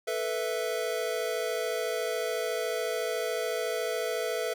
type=chord; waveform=square; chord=A suspended second; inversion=none; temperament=equal; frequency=440 / 493.9 / 659.3 Hz; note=A4 / B4 / E5; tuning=0 / 0 / 0 cents; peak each=-34 dBFS; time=0.07-4.54 s; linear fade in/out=10 ms; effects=none